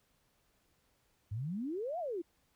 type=exponential two-way sweep; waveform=sine; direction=up then down; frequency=96.3 to 737 to 319.6 Hz; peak=-35 dBFS; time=1.31-2.22 s; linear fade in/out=10 ms; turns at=1.99 s; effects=pink hiss -74 dBFS RMS until 2.55 s